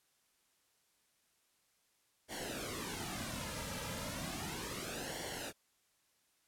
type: noise with flanger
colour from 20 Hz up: pink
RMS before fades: -42 dBFS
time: 2.28-5.53 s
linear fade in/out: 50 ms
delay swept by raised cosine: 0.79 to 2.79 ms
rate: 0.34 Hz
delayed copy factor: -0.75
effects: white hiss -75 dBFS RMS until 6.47 s + low-pass 12000 Hz 12 dB/octave